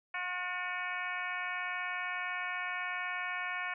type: harmonic tone with a mistuned harmonic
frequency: 360.8 Hz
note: F#4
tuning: 44 cents flat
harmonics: 2 / 3 / 4 / 5 / 6 / 7 / 8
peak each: -44 / -42 / -41 / -40 / -40 / -44 / -52 dBFS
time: 0.14-3.74 s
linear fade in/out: 5 ms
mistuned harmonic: 6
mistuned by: +64 cents
effects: none